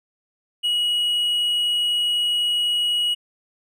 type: tone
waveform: triangle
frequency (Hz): 2908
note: F#7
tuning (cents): -31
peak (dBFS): -17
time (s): 0.63-3.15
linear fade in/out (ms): 20
effects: none